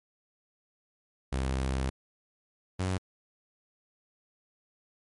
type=tone pair in turn; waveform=sawtooth; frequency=65.8 / 93.06 Hz; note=C2 / F#2; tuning=+10 / +10 cents; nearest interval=tritone; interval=600 cents; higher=second; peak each=-24 dBFS; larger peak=neither; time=1.32-1.9 / 2.79-2.98 s; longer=first; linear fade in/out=10 ms; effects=MP3 48 kbps